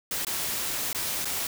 white noise with dropouts, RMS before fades -30 dBFS, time 0.11-1.47 s, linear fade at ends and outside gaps 2 ms, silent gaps 0.249-0.268 / 0.93-0.947 / 1.247-1.254 s, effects none

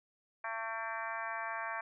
harmonic tone with a mistuned harmonic, 225.1 Hz, A3, 40 cents sharp, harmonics 3 / 4 / 5 / 6 / 7 / 8 / 9 / 10, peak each -44 / -43 / -42 / -49 / -43 / -45 / -50 / -48 dBFS, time 0.44-1.81 s, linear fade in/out 5 ms, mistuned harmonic 10, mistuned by +59 cents, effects none

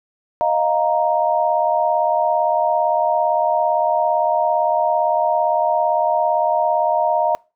sine chord, Eb suspended second, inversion none, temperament just, 622.3 / 700 / 933.4 Hz, Eb5 / F5 / Bb5, 0 / +4 / +2 cents, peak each -19 dBFS, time 0.41-7.35 s, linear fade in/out 0 ms, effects noise-tail reverb RT60 0.3 s tail -25 dB re dry

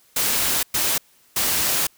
white noise bursts at uneven times, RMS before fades -21 dBFS, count 3, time 0.16-0.63 / 0.74-0.98 / 1.36-1.87 s, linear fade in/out 5 ms, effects white hiss -57 dBFS RMS until 1.97 s

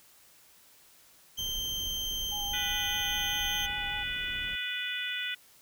35% pulse tone, 3136 Hz, G7, in tune, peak -30 dBFS, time 1.37-3.67 s, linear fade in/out 20 ms
brown noise, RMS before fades -44 dBFS, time 1.38-4.56 s, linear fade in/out 10 ms
sine tone with vibrato, 822 Hz, G#5, 18 cents flat, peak -40 dBFS, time 2.31-4.04 s, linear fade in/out 20 ms, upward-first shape triangle, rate 5 Hz, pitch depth 29 cents each way
harmonic tone, 493.9 Hz, B4, in tune, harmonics 3 / 4 / 5 / 6 / 7, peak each -38 / -38 / -38 / -38 / -38 dBFS, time 2.53-5.35 s, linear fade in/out 10 ms
effects white hiss -59 dBFS RMS until 5.61 s

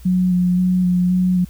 sine tone with vibrato, 181.1 Hz, F#3, 37 cents flat, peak -13 dBFS, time 0.05-1.45 s, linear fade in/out 10 ms, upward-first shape square, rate 1.9 Hz, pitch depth 16 cents each way, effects added 60 Hz sine -37 dBFS peak until 1.49 s + white hiss -50 dBFS RMS until 1.49 s

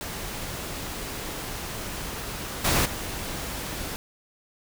pink noise with level steps, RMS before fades -34 / -22 / -33 dBFS, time 0.01-3.96 s, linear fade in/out 0 ms, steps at 2.64 / 2.85 s, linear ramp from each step 10 ms, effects none

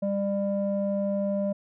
square tone with low-pass filter, 199.3 Hz, G3, 29 cents sharp, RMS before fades -27 dBFS, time 0.02-1.53 s, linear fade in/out 10 ms, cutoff 540 Hz, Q 5.7, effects none

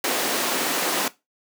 pink high-pass noise, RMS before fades -24 dBFS, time 0.04-1.08 s, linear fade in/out 2 ms, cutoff 250 Hz, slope 24 dB/octave, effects noise-tail reverb RT60 0.2 s tail -17 dB re dry

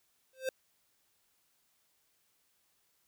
square tone with exponential growth, 523.3 Hz, C5, in tune, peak -29 dBFS, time 0.33-0.49 s, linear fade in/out 2 ms, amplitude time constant 33 ms, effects white hiss -74 dBFS RMS until 3.07 s

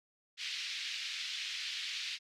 white band-pass noise, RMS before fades -40 dBFS, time 0.37-2.19 s, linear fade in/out 50 ms, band 2100 to 4500 Hz, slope 24 dB/octave, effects none

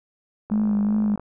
click train, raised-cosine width 1 ms, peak -23 dBFS, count 37, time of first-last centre 0.5-1.196 s, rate 51.7 Hz
sine tone with vibrato, 209.3 Hz, G#3, 14 cents sharp, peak -18 dBFS, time 0.51-1.16 s, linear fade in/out 10 ms, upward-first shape sine, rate 2.6 Hz, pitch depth 33 cents each way
effects none

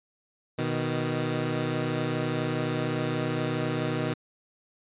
15% pulse tone pair together, 123.47 / 155.56 Hz, B2 / D#3, 0 / 0 cents, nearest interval major third, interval 400 cents, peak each -23 dBFS, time 0.58-4.14 s, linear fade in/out 10 ms, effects resampled to 8000 Hz

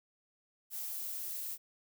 violet noise with high-pass filter sweep, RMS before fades -40 dBFS, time 0.7-1.58 s, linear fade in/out 50 ms, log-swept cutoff 820 to 470 Hz, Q 7.8, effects none

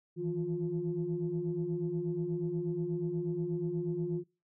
sine tone cluster, 159.1 / 167.4 / 353.4 Hz, D#3 / E3 / F4, +39 / +27 / +21 cents, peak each -36 / -37 / -33 dBFS, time 0.16-4.24 s, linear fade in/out 50 ms, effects noise-tail reverb RT60 0.3 s tail -22 dB re dry + tanh soft clip ceiling -23 dBFS

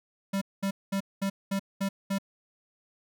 square tone bursts, 196 Hz, G3, in tune, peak -27 dBFS, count 7, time 0.33-2.185 s, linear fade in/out 10 ms, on 85 ms, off 210 ms, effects none

